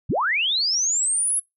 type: linear sweep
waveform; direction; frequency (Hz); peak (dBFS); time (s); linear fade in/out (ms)
sine; up; 52.3 to 10890; -19; 0.09-1.4; 10
effects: noise-tail reverb RT60 0.2 s tail -25 dB re dry